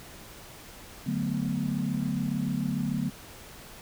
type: chord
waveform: sine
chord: B minor seventh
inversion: first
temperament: equal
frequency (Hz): 146.83 / 185 / 220 / 246.9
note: D3 / F#3 / A3 / B3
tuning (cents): 0 / 0 / 0 / 0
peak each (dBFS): -32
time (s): 1.06-3.1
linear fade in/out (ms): 10
effects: pink hiss -47 dBFS RMS until 3.81 s